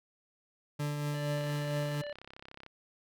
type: tone with tremolo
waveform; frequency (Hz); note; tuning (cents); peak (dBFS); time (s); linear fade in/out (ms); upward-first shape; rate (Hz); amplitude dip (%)
40% pulse; 146.83; D3; 0; -30; 0.79-2.02; 10; triangle; 4.3; 35
type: harmonic tone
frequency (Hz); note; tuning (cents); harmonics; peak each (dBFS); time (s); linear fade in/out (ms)
585; D5; -7; 1 / 3 / 5 / 7; -38 / -48 / -52 / -55; 1.14-2.13; 5
type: click train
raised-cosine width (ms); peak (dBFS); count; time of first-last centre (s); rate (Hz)
0.3; -32; 44; 1.38-2.664; 33.5
effects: none